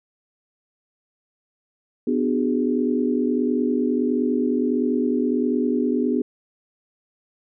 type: chord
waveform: sine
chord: G# half-diminished seventh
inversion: first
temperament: just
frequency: 249.2 / 299 / 373.8 / 415.3 Hz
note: B3 / D4 / F#4 / G#4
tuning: +16 / +31 / +18 / 0 cents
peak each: -21 / -25 / -27 / -26 dBFS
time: 2.07-6.22 s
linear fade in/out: 5 ms
effects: none